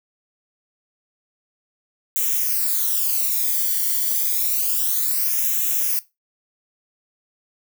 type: noise with flanger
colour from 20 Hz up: violet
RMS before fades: -21 dBFS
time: 2.16-5.99 s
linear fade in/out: 0 ms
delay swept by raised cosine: 0.21 to 0.78 ms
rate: 0.29 Hz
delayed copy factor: -0.9
effects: noise-tail reverb RT60 0.2 s tail -17 dB re dry